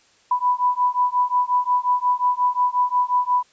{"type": "beating tone pair", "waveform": "sine", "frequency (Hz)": [987.8, 993.4], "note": ["B5", "B5"], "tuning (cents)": [0, 10], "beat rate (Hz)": 5.6, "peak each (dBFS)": -20, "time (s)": [0.31, 3.43], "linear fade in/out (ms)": 5, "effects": ["white hiss -57 dBFS RMS until 3.52 s", "resampled to 16000 Hz"]}